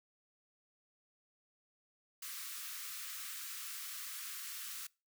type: high-pass noise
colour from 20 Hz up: white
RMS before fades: -45 dBFS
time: 2.22-4.87 s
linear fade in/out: 5 ms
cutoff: 1100 Hz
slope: 96 dB/octave
effects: noise-tail reverb RT60 0.3 s tail -24 dB re dry

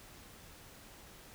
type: silence
effects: pink hiss -55 dBFS RMS until 1.34 s

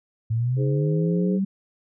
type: linear sweep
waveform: sine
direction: up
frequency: 109.4 to 196.5 Hz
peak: -20 dBFS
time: 0.3-1.45 s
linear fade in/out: 10 ms
type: harmonic tone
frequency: 103.83 Hz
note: G#2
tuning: in tune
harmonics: 3 / 4 / 5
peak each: -31 / -27 / -33 dBFS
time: 0.56-1.4 s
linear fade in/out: 50 ms
effects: none

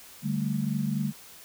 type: chord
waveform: sine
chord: D suspended fourth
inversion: none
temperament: equal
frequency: 146.83 / 196 / 220 Hz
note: D3 / G3 / A3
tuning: 0 / 0 / 0 cents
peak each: -30 dBFS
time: 0.22-1.13 s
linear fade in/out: 50 ms
effects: white hiss -49 dBFS RMS until 1.44 s

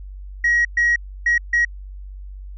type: tone bursts at uneven times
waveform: sine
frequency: 1900 Hz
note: A#6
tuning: 33 cents sharp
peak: -12 dBFS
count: 4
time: 0.44-0.65 / 0.77-0.96 / 1.26-1.38 / 1.53-1.65 s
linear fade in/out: 5 ms
effects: tanh soft clip ceiling -11 dBFS + added 48 Hz sine -32 dBFS peak until 2.57 s

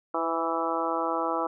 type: harmonic tone with a mistuned harmonic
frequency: 164.81 Hz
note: E3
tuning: in tune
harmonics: 2 / 3 / 4 / 5 / 6 / 7 / 8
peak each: -33 / -33 / -33 / -33 / -33 / -33 / -33 dBFS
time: 0.14-1.47 s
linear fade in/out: 5 ms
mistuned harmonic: 3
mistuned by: +18 cents
effects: none

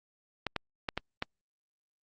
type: clicks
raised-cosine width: 0.3 ms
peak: -15 dBFS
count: 5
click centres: 0.467 / 0.563 / 0.888 / 0.976 / 1.224 s
effects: Opus 48 kbps

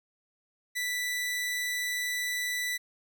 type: tone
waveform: sawtooth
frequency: 1975.5 Hz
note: B6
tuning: in tune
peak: -26 dBFS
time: 0.75-2.78 s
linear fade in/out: 20 ms
effects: none

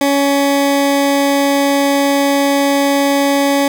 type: tone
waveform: 20% pulse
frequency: 280.2 Hz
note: C#4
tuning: 19 cents sharp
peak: -6 dBFS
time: 0.01-3.68 s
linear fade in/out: 2 ms
effects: none

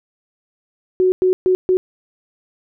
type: tone bursts at uneven times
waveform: sine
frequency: 370 Hz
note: F#4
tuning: in tune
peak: -11 dBFS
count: 4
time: 1-1.12 / 1.22-1.33 / 1.46-1.55 / 1.69-1.77 s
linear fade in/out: 0 ms
effects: none

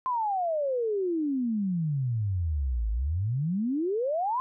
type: exponential two-way sweep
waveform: sine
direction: down then up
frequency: 1046.5 to 51.91 to 1046.5 Hz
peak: -25 dBFS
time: 0.06-4.4 s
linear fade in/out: 0 ms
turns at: 2.9 s
effects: none

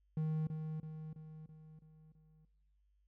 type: tone with echo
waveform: triangle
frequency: 156.4 Hz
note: D#3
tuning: 9 cents sharp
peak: -31 dBFS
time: 0.17-0.47 s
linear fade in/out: 2 ms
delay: 330 ms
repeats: 6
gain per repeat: -5 dB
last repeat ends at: 2.45 s
effects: noise-tail reverb RT60 1.0 s tail -19 dB re dry + added 50 Hz sine -70 dBFS peak until 3.07 s

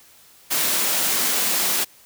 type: high-pass noise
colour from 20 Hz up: white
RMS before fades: -21 dBFS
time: 0.5-1.85 s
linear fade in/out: 20 ms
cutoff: 160 Hz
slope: 24 dB/octave
effects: white hiss -51 dBFS RMS until 2.05 s

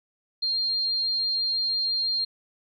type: tone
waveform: sine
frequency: 4202 Hz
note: C8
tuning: 7 cents sharp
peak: -23 dBFS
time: 0.42-2.25 s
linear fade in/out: 10 ms
effects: none

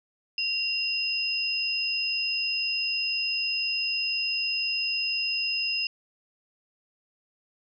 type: tone pair together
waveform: sine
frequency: 2768 / 5062 Hz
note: F7 / D#8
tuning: -16 / +29 cents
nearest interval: minor seventh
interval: 1045 cents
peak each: -28 dBFS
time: 0.38-5.87 s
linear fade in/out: 2 ms
effects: none

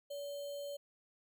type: tone with sample-and-hold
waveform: sine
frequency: 571 Hz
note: D5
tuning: 49 cents flat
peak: -40 dBFS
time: 0.1-0.77 s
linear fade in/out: 10 ms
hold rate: 3675 Hz
effects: none

